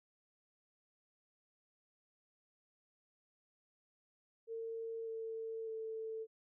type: tone with pitch steps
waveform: sine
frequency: 453.7 / 448.7 / 443.8 Hz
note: A#4 / A4 / A4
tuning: -47 / +34 / +15 cents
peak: -40 dBFS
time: 4.47-6.27 s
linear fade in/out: 50 ms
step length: 600 ms
effects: none